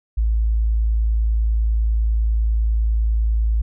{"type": "tone", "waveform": "sine", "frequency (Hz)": 55, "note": "A1", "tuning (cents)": 0, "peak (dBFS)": -15, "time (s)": [0.17, 3.62], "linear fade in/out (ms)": 10, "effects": []}